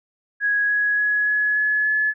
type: tone with pitch steps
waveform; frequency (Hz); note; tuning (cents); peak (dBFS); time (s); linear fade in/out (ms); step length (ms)
sine; 1661.2 / 1671.8 / 1682.4 / 1693.2 / 1704 / 1714.8; G#6 / G#6 / G#6 / G#6 / G#6 / A6; 0 / +11 / +22 / +33 / +44 / -45; -17; 0.4-2.14; 50; 290
effects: none